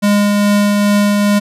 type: tone with tremolo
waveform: square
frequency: 204.9 Hz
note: G#3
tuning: 23 cents flat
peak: -9 dBFS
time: 0.02-1.4 s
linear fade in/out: 20 ms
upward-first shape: triangle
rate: 2.4 Hz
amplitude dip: 25%
effects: resampled to 32000 Hz